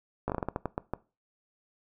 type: slowing click train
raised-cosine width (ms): 1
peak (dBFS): -16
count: 11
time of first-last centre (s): 0.28-0.936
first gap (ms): 17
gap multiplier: 1.28
effects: noise-tail reverb RT60 0.3 s tail -20 dB re dry